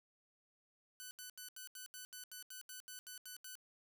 5% pulse tone bursts, 1500 Hz, F#6, 23 cents sharp, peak -37 dBFS, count 14, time 1-3.554 s, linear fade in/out 0 ms, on 110 ms, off 78 ms, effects none

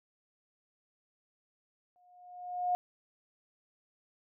sine tone with exponential growth, 718 Hz, F5, 48 cents sharp, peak -25 dBFS, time 1.96-2.75 s, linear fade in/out 0 ms, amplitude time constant 170 ms, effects none

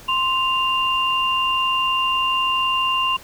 sine tone pair together, 1046.5 / 2792 Hz, C6 / F7, 0 / -1 cents, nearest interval octave + perfect fourth, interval 1699 cents, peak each -20 dBFS, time 0.08-3.17 s, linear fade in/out 10 ms, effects pink hiss -43 dBFS RMS until 3.23 s

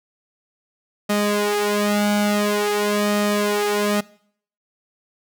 sawtooth tone with flanger, 206.9 Hz, G#3, 6 cents flat, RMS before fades -20 dBFS, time 1.09-4.01 s, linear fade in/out 10 ms, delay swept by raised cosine 1.6 to 3.5 ms, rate 0.48 Hz, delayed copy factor +0.9, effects noise-tail reverb RT60 0.6 s tail -22 dB re dry

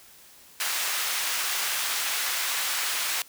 pink high-pass noise, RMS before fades -28 dBFS, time 0.6-3.22 s, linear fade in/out 2 ms, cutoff 1400 Hz, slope 12 dB/octave, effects white hiss -52 dBFS RMS until 3.28 s

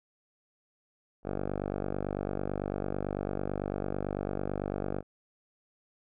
5% pulse tone with low-pass filter, 49 Hz, G1, in tune, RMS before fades -34 dBFS, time 1.23-5.03 s, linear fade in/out 50 ms, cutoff 890 Hz, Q 1.2, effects none

